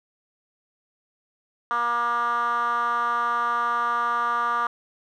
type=tone with band-pass filter; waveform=10% pulse; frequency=237.5 Hz; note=A#3; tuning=33 cents sharp; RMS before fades=-24 dBFS; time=1.71-4.67 s; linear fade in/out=0 ms; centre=1200 Hz; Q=4.8; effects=none